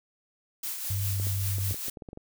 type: noise with tremolo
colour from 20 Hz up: blue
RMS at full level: -33 dBFS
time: 0.63-1.9 s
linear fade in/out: 5 ms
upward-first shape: sine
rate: 5 Hz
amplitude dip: 40%
type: tone with pitch glide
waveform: sine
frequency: 98 to 97.27 Hz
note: G2 to G2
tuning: 0 to -13 cents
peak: -27 dBFS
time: 0.9-1.73 s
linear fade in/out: 5 ms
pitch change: -13 cents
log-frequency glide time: 1.17-1.56 s
type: clicks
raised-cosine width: 2 ms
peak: -28 dBFS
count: 11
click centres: 1.199 / 1.269 / 1.584 / 1.71 / 1.744 / 1.883 / 1.972 / 2.022 / 2.088 / 2.131 / 2.174 s
effects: none